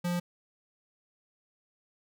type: tone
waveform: square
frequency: 175.6 Hz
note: F3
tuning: 10 cents sharp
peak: -29 dBFS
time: 0.04-0.2 s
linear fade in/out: 10 ms
effects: none